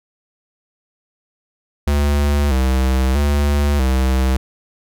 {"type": "tone with vibrato", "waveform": "square", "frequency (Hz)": 68.6, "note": "C#2", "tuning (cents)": -17, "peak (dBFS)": -14, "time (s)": [1.87, 4.37], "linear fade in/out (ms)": 5, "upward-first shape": "square", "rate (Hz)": 0.78, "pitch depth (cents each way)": 90, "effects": []}